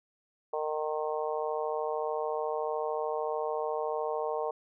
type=harmonic tone; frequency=153.6 Hz; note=D#3; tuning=22 cents flat; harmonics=3 / 4 / 5 / 6 / 7; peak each=-33 / -35 / -37 / -39 / -40 dBFS; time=0.53-4.51 s; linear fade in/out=5 ms; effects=none